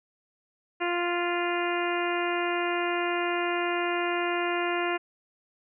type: harmonic tone with a mistuned harmonic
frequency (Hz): 349.2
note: F4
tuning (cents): 0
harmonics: 1 / 2 / 3 / 4 / 5 / 6 / 7 / 8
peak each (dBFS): -29 / -32 / -34 / -35 / -36 / -37 / -37 / -38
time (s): 0.8-4.98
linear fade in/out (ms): 20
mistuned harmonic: 6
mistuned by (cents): -18
effects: none